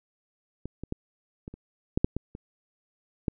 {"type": "clicks", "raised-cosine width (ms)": 3, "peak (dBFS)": [-22, -23, -17, -25, -29, -10, -7, -16, -26, -13], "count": 10, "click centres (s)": [0.656, 0.836, 0.924, 1.479, 1.54, 1.975, 2.045, 2.166, 2.351, 3.282], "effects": []}